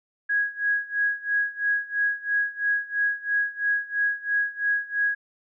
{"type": "tone with tremolo", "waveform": "sine", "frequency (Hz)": 1656, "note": "G#6", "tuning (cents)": -5, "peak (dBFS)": -19, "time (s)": [0.29, 5.15], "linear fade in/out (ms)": 10, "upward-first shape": "sine", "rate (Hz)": 3, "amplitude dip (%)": 90, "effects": []}